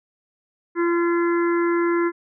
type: harmonic tone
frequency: 342.6 Hz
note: F4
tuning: 33 cents flat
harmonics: 1 / 3 / 4 / 5 / 6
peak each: -18 / -28 / -30 / -32 / -34 dBFS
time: 0.75-2.12 s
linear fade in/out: 50 ms
effects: none